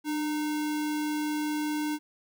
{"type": "tone with sample-and-hold", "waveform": "sine", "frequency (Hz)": 300, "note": "D4", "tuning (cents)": 37, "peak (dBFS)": -27, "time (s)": [0.04, 1.99], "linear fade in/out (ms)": 50, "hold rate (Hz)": 1225, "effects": []}